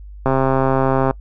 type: click train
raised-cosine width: 1 ms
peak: -3 dBFS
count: 114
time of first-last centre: 0.26-1.11 s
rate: 133 Hz
effects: noise-tail reverb RT60 0.1 s tail -25 dB re dry + added 50 Hz sine -33 dBFS peak until 1.2 s